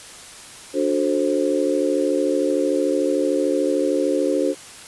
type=chord; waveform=sine; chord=D dominant seventh; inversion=none; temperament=just; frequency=293.7 / 367.1 / 440.5 / 528.6 Hz; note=D4 / F#4 / A4 / C5; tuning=0 / -14 / +2 / +18 cents; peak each=-22 / -23 / -25 / -22 dBFS; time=0.73-4.55 s; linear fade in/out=50 ms; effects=white hiss -40 dBFS RMS until 4.87 s + resampled to 24000 Hz

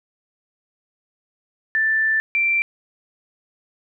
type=tone pair in turn; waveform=sine; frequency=1767 / 2352 Hz; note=A6 / D7; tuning=+7 / +2 cents; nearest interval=perfect fourth; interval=495 cents; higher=second; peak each=-16 dBFS; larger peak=neither; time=1.75-2.2 / 2.35-2.62 s; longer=first; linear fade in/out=0 ms; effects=none

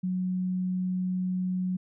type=tone; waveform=sine; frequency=183.7 Hz; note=F#3; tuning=12 cents flat; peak=-26 dBFS; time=0.03-1.77 s; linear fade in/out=10 ms; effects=none

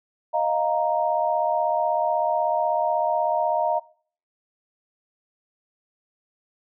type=chord; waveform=sine; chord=Eb suspended second; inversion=none; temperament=equal; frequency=622.3 / 698.5 / 932.3 Hz; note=Eb5 / F5 / Bb5; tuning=0 / 0 / 0 cents; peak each=-24 dBFS; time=0.33-3.8 s; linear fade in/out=20 ms; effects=noise-tail reverb RT60 0.5 s tail -22 dB re dry

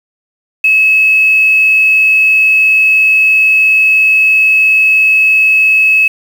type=tone with quantisation; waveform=sine; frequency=2583 Hz; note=E7; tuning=36 cents flat; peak=-5 dBFS; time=0.64-6.08 s; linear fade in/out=5 ms; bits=5; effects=none

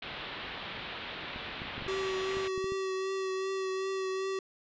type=low-pass noise; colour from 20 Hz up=white; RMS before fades=-41 dBFS; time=0.02-2.48 s; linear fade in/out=5 ms; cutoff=3800 Hz; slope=48 dB/octave
type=clicks; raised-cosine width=3 ms; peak=-30 dBFS; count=9; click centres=1.361 / 1.619 / 1.78 / 1.823 / 1.865 / 2.37 / 2.578 / 2.643 / 2.721 s
type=tone with vibrato; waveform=square; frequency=381.7 Hz; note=G4; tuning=46 cents flat; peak=-32 dBFS; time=1.88-4.39 s; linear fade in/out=2 ms; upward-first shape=triangle; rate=2.6 Hz; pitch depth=21 cents each way
effects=resampled to 16000 Hz

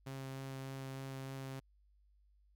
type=tone with vibrato; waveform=sawtooth; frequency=134.2 Hz; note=C3; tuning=44 cents sharp; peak=-39 dBFS; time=0.06-1.6 s; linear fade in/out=10 ms; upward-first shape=triangle; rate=3.3 Hz; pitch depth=11 cents each way; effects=added 50 Hz sine -66 dBFS peak until 2.55 s

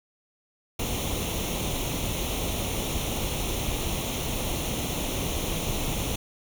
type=noise with comb filter; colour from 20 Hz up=pink; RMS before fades=-29 dBFS; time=0.79-6.16 s; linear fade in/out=5 ms; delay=0.31 ms; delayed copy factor=+0.7; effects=none

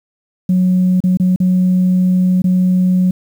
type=tone with dropouts; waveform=sine; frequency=183.3 Hz; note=F#3; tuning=16 cents flat; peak=-8 dBFS; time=0.49-3.11 s; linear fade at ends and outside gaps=5 ms; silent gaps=1.004-1.038 / 1.172-1.198 / 1.361-1.401 / 2.42-2.441 s; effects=tanh soft clip ceiling -6 dBFS + 7-bit

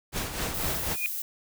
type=noise with tremolo; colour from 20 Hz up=pink; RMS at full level=-29 dBFS; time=0.12-0.97 s; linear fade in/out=50 ms; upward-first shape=triangle; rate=4 Hz; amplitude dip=65%
type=noise; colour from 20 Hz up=violet; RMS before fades=-33 dBFS; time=0.54-1.22 s; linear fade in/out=2 ms
type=tone with exponential growth; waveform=sine; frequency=2457 Hz; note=D#7; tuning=22 cents flat; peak=-22 dBFS; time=0.88-1.06 s; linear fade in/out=0 ms; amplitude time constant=37 ms
effects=none

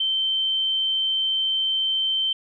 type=tone; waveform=sine; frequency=3107 Hz; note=G7; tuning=16 cents flat; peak=-20 dBFS; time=0-2.33 s; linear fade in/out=5 ms; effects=none

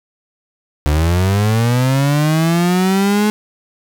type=linear sweep; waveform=35% pulse; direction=up; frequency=71.7 to 213.3 Hz; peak=-10 dBFS; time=0.86-3.3 s; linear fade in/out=0 ms; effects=none

